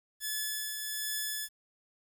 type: tone with tremolo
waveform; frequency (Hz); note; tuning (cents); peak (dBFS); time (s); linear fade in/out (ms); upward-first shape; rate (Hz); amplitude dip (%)
5% pulse; 1724; A6; -36; -21; 0.2-1.49; 50; triangle; 1.3; 40
effects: 10-bit